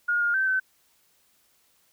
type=tone with pitch steps; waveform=sine; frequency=1429 / 1418 / 1549 / 1528 Hz; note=F6 / F6 / G6 / G6; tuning=+39 / +26 / -21 / -45 cents; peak=-21 dBFS; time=0.08-0.6 s; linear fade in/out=10 ms; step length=130 ms; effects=white hiss -65 dBFS RMS until 1.92 s